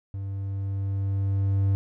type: tone with level ramp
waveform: triangle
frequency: 98 Hz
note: G2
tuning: in tune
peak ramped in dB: -28 to -17 dBFS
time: 0.14-1.75 s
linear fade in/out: 0 ms
effects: none